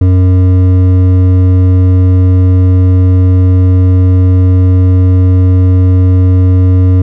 sine tone with hard clipping, 92 Hz, F#2, 9 cents flat, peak -5 dBFS, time 0.01-7.02 s, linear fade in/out 5 ms, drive 9 dB, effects none

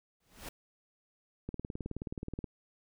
pink noise with exponential growth, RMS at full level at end -40 dBFS, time 0.2-0.49 s, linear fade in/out 5 ms, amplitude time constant 61 ms
click train, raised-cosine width 3 ms, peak -25 dBFS, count 19, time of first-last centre 1.49-2.442 s, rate 18.9 Hz
effects none

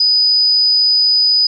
sine tone, 4978 Hz, D#8, in tune, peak -9 dBFS, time 0-1.47 s, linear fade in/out 5 ms, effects none

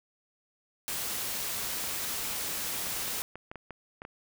white noise, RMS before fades -34 dBFS, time 0.88-3.22 s, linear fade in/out 0 ms
clicks, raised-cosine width 0.5 ms, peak -26 dBFS, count 11, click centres 1.84 / 2.868 / 2.966 / 3.08 / 3.219 / 3.356 / 3.515 / 3.557 / 3.707 / 4.019 / 4.051 s
effects none

